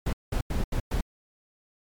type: noise bursts at uneven times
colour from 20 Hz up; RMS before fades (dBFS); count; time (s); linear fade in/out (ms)
brown; -26; 5; 0.06-0.13 / 0.32-0.41 / 0.5-0.64 / 0.72-0.8 / 0.91-1.01; 5
effects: MP3 96 kbps